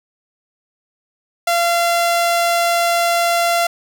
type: tone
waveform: sawtooth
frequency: 686 Hz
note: F5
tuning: 31 cents flat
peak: -10 dBFS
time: 1.47-3.67 s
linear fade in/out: 5 ms
effects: none